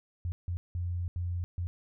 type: tone bursts at uneven times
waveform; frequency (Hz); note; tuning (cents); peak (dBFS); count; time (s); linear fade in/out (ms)
sine; 87.9; F2; +12; -30; 5; 0.25-0.32 / 0.48-0.57 / 0.75-1.08 / 1.16-1.44 / 1.58-1.67; 0
effects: none